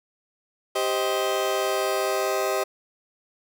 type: chord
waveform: 30% pulse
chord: C minor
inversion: second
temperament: just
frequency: 392.4 / 523.3 / 627.9 Hz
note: G4 / C5 / Eb5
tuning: +2 / 0 / +16 cents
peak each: -24 / -26 / -24 dBFS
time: 0.75-2.64 s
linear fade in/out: 10 ms
effects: none